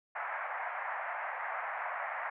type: band-pass noise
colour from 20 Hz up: pink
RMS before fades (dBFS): -38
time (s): 0.15-2.3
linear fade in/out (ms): 10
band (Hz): 650 to 2100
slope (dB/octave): 48
effects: none